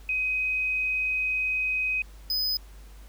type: tone pair in turn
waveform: sine / square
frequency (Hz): 2518 / 5017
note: D#7 / D#8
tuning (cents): +20 / +13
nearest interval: octave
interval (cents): 1193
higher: second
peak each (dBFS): -24 / -25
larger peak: first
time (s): 0.09-2.02 / 2.3-2.57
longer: first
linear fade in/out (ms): 2
effects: added 50 Hz sine -44 dBFS peak until 3.08 s + pink hiss -56 dBFS RMS until 3.08 s